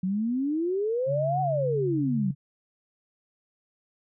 sine exponential two-way sweep, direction up then down, 180.6 to 759 to 180.6 Hz, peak -24 dBFS, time 0.03-2.31 s, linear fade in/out 5 ms, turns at 1.41 s
sine tone with pitch glide, 140.9 to 139.6 Hz, C#3 to C#3, +29 to +13 cents, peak -28 dBFS, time 1.06-2.35 s, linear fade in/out 50 ms, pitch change -16 cents, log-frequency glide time 1.44-1.98 s
effects none

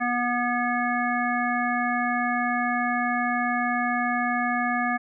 harmonic tone, 243.2 Hz, B3, 26 cents flat, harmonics 1 / 3 / 5 / 7 / 9, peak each -28 / -27 / -30 / -28 / -33 dBFS, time 0-4.98 s, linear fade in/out 20 ms, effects none

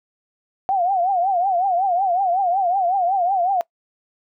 sine tone with vibrato, 740 Hz, F#5, in tune, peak -16 dBFS, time 0.69-3.61 s, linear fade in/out 0 ms, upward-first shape triangle, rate 5.4 Hz, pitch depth 160 cents each way, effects noise-tail reverb RT60 0.1 s tail -22 dB re dry

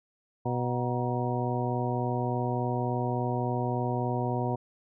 harmonic tone with a mistuned harmonic, 123.47 Hz, B2, in tune, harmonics 1 / 2 / 3 / 4 / 5 / 6 / 8, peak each -30 / -34 / -35 / -37 / -38 / -35 / -36 dBFS, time 0.45-4.56 s, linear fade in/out 10 ms, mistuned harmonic 8, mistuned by -77 cents, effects none

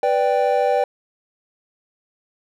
triangle chord, G major, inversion first, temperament equal, 493.9 / 587.3 / 784 Hz, B4 / D5 / G5, 0 / 0 / 0 cents, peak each -18 dBFS, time 0.03-0.84 s, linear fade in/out 2 ms, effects none

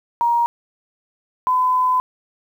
sine tone pair in turn, 943 / 1011.3 Hz, A#5 / B5, +20 / +41 cents, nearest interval minor second, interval 121 cents, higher second, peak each -14 dBFS, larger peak neither, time 0.21-0.46 / 1.47-2 s, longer second, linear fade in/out 0 ms, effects 8-bit

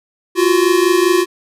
square tone pair together, 345 / 370 Hz, F4 / F#4, -21 / 0 cents, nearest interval minor second, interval 121 cents, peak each -14 dBFS, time 0.35-1.26 s, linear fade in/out 50 ms, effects resampled to 32000 Hz

